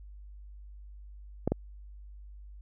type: clicks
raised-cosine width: 2 ms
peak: -13 dBFS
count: 2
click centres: 1.476 / 1.52 s
effects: added 50 Hz sine -45 dBFS peak until 2.61 s